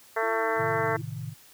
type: harmonic tone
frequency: 223.9 Hz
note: A3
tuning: 30 cents sharp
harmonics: 2 / 3 / 4 / 5 / 6 / 7 / 8 / 9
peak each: -29 / -31 / -32 / -33 / -34 / -34 / -35 / -36 dBFS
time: 0.16-0.97 s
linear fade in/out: 10 ms
type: tone with vibrato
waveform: sine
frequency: 329.6 Hz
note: E4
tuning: in tune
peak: -39 dBFS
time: 0.22-1.02 s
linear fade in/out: 10 ms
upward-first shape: sine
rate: 2.6 Hz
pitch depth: 77 cents each way
type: chord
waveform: sine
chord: A diminished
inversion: none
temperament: equal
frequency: 110 / 130.81 / 155.56 Hz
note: A2 / C3 / Eb3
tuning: 0 / 0 / 0 cents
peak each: -37 dBFS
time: 0.56-1.35 s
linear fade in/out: 50 ms
effects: white hiss -54 dBFS RMS until 1.53 s